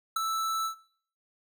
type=tone with ADSR envelope; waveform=square; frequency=1318.5 Hz; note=E6; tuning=in tune; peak=-23 dBFS; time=0.16-0.75 s; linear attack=7 ms; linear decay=6 ms; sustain=-6 dB; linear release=100 ms; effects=noise-tail reverb RT60 0.5 s tail -18 dB re dry